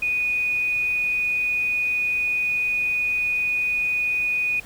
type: tone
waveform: sine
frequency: 2474 Hz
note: D#7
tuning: 10 cents flat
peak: -20 dBFS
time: 0.02-4.6 s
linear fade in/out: 5 ms
effects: pink hiss -45 dBFS RMS until 4.65 s